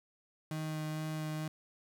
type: tone with vibrato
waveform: 35% pulse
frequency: 155.56 Hz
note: D#3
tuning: in tune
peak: -34 dBFS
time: 0.51-1.48 s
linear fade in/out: 2 ms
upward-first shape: sine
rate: 2.2 Hz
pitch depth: 11 cents each way
effects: 12-bit